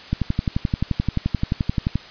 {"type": "click train", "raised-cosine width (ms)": 5, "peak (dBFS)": -7, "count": 22, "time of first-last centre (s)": [0.13, 1.956], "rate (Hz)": 11.5, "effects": ["white hiss -40 dBFS RMS until 2.1 s", "resampled to 11025 Hz"]}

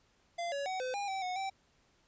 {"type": "tone with pitch steps", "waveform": "square", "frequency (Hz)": [688, 563, 751, 510, 809, 770, 732, 774], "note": ["F5", "C#5", "F#5", "C5", "G#5", "G5", "F#5", "G5"], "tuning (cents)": [-26, 27, 26, -44, -46, -31, -19, -22], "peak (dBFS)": -35, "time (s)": [0.38, 1.5], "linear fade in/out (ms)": 10, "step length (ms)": 140, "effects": ["pink hiss -70 dBFS RMS until 2.07 s", "resampled to 16000 Hz"]}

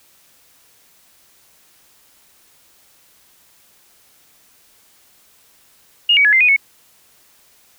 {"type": "tone with pitch steps", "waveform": "sine", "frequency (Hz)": [2852, 2263, 1694, 2084, 2475, 2206], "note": ["F7", "C#7", "G#6", "C7", "D#7", "C#7"], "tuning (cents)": [36, 35, 34, -7, -10, -9], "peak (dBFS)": -9, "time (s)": [6.09, 6.564], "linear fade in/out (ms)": 5, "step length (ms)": 79, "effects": ["white hiss -53 dBFS RMS until 7.78 s"]}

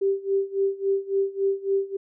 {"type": "tone with tremolo", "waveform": "sine", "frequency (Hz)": 392, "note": "G4", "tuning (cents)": 0, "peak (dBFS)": -18, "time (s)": [0.01, 1.97], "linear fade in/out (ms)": 10, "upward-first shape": "sine", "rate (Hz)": 3.6, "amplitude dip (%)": 90, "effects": []}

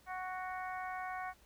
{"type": "harmonic tone", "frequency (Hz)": 370, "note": "F#4", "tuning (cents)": 0, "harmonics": [2, 3, 4, 5, 6], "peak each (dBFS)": [-41, -45, -47, -49, -51], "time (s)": [0.06, 1.34], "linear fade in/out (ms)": 50, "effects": ["added 60 Hz sine -67 dBFS peak until 1.45 s", "pink hiss -66 dBFS RMS until 1.45 s"]}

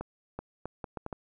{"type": "accelerating click train", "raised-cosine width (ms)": 1, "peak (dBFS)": -22, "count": 7, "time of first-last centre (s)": [0.01, 1.128], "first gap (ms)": 380, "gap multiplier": 0.7, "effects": []}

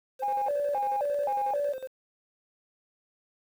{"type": "tone with tremolo", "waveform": "triangle", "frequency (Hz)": 522, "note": "C5", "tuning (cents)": -4, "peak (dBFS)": -31, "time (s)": [0.19, 1.88], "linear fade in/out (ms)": 20, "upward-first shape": "square", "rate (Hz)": 11, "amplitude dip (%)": 75}
{"type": "tone with vibrato", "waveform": "sine", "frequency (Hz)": 687, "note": "F5", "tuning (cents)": -29, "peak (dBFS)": -25, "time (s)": [0.22, 1.73], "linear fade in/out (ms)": 10, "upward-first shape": "square", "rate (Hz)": 1.9, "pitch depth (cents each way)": 300}
{"effects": ["tanh soft clip ceiling -20 dBFS", "9-bit"]}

